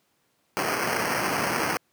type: noise with sample-and-hold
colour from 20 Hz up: white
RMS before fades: -26 dBFS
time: 0.57-1.77 s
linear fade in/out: 0 ms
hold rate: 3675 Hz
effects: pink hiss -69 dBFS RMS until 1.92 s + high-pass 150 Hz 12 dB/octave